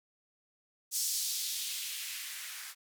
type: noise with band-pass filter sweep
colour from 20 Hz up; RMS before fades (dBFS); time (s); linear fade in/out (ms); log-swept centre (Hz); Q
violet; -37; 0.91-2.75; 50; 6100 to 1400; 1.5
effects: none